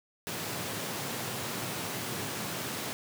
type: high-pass noise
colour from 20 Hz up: pink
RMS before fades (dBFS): -36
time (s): 0.27-2.93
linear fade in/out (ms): 0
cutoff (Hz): 100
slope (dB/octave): 48
effects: none